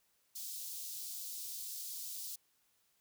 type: high-pass noise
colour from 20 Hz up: white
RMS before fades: -44 dBFS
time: 0.35-2.36 s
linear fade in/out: 10 ms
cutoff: 4000 Hz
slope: 24 dB/octave
effects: white hiss -75 dBFS RMS until 3 s